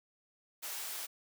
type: high-pass noise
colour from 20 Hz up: white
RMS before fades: -41 dBFS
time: 0.62-1.07 s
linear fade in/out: 20 ms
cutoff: 560 Hz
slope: 12 dB/octave
effects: none